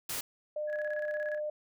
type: noise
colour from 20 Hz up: white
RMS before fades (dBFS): -36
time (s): 0.09-0.21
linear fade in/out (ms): 5
type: tone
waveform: sine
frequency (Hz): 603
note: D5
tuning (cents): +46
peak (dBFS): -32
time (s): 0.56-1.5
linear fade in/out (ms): 5
type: tone with tremolo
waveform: sine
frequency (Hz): 1678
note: G#6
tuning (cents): +17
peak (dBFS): -36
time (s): 0.67-1.4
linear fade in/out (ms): 50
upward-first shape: square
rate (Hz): 17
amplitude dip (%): 75
effects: none